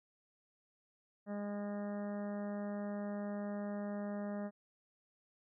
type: harmonic tone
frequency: 204.6 Hz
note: G#3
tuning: 26 cents flat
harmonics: 1 / 2 / 3 / 4 / 5 / 6 / 7 / 8 / 9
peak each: -39 / -50 / -44 / -53 / -59 / -57 / -61 / -60 / -60 dBFS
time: 1.26-4.51 s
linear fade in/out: 50 ms
effects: none